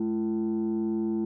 sine tone pair together, 215.3 / 337.1 Hz, A3 / E4, -37 / +39 cents, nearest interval minor sixth, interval 776 cents, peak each -26 dBFS, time 0-1.25 s, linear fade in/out 5 ms, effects tanh soft clip ceiling -22 dBFS

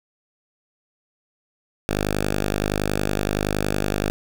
5% pulse tone, 50.7 Hz, G#1, 41 cents flat, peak -10 dBFS, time 1.89-4.1 s, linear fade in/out 0 ms, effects none

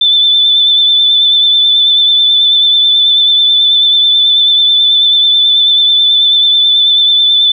sine tone with vibrato, 3520 Hz, A7, in tune, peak -5 dBFS, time 0.01-7.52 s, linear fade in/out 5 ms, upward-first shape sine, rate 9.2 Hz, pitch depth 25 cents each way, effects none

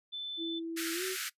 sine tone, 3520 Hz, A7, in tune, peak -36 dBFS, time 0.12-0.6 s, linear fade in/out 20 ms
sine tone with pitch glide, 330.1 to 374.8 Hz, E4 to F#4, +2 to +22 cents, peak -35 dBFS, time 0.37-1.17 s, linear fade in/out 50 ms, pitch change +220 cents, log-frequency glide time 0.93-1.04 s
pink high-pass noise, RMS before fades -37 dBFS, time 0.76-1.3 s, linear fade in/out 20 ms, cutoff 1300 Hz, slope 96 dB/octave
effects noise-tail reverb RT60 0.1 s tail -20 dB re dry + resampled to 32000 Hz

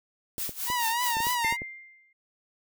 blue noise with tremolo, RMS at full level -31 dBFS, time 0.38-1.35 s, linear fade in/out 0 ms, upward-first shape sine, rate 4.7 Hz, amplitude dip 85%
clicks, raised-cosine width 2 ms, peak -25 dBFS, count 9, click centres 0.382 / 0.493 / 0.701 / 1.169 / 1.204 / 1.269 / 1.447 / 1.525 / 1.619 s
sawtooth tone with vibrato, 945 Hz, A#5, 23 cents sharp, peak -22 dBFS, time 0.66-1.57 s, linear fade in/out 50 ms, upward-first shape triangle, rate 3.4 Hz, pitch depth 99 cents each way
sine tone with exponential decay, 2099 Hz, C7, 5 cents sharp, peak -24 dBFS, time 1.44-2.13 s, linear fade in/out 5 ms, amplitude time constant 150 ms
effects none

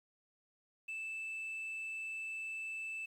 sine tone, 2637 Hz, E7, in tune, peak -37 dBFS, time 0.88-3.06 s, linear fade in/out 10 ms, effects tanh soft clip ceiling -38 dBFS + 11-bit

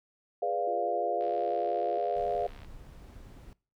sine chord, G# diminished seventh, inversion none, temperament equal, 415.3 / 493.9 / 587.3 / 698.5 Hz, G#4 / B4 / D5 / F5, 0 / 0 / 0 / 0 cents, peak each -35 / -34 / -34 / -30 dBFS, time 0.42-2.47 s, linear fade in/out 5 ms
sine tone with vibrato, 349.2 Hz, F4, in tune, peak -38 dBFS, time 0.67-1.98 s, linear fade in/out 5 ms, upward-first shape square, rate 9.6 Hz, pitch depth 15 cents each way
click train, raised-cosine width 0.3 ms, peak -36 dBFS, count 103, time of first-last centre 1.21-2.647 s, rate 71 Hz
brown noise, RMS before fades -48 dBFS, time 2.16-3.53 s, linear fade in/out 0 ms
effects noise-tail reverb RT60 0.4 s tail -23 dB re dry

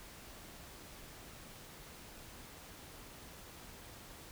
silence, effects pink hiss -53 dBFS RMS until 4.31 s

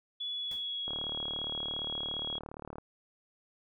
sine tone with pitch glide, 3411 to 3316 Hz, G#7 to G#7, +46 to -3 cents, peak -34 dBFS, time 0.2-2.39 s, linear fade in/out 10 ms, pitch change -49 cents, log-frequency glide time 0.31-0.89 s
pink noise with exponential decay, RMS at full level -48 dBFS, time 0.51-0.7 s, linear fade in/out 2 ms, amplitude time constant 40 ms
click train, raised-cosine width 1 ms, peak -28 dBFS, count 72, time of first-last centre 0.88-2.783 s, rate 37.3 Hz
effects none

